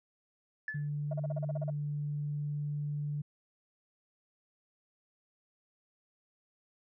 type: tone with exponential decay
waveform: sine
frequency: 1731 Hz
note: A6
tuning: 29 cents flat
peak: -31 dBFS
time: 0.68-0.89 s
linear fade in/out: 2 ms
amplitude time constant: 44 ms
type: tone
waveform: sine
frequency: 146.83 Hz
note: D3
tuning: in tune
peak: -32 dBFS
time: 0.74-3.22 s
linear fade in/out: 10 ms
type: tone bursts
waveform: sine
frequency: 637 Hz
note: D#5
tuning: 41 cents sharp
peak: -34 dBFS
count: 10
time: 1.11-1.702 s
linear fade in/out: 5 ms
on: 25 ms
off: 38 ms
effects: tanh soft clip ceiling -25 dBFS